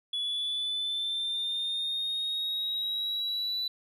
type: exponential sweep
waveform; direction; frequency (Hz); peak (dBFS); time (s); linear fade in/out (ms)
sine; up; 3406 to 3976; -27; 0.13-3.68; 5
effects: tanh soft clip ceiling -27 dBFS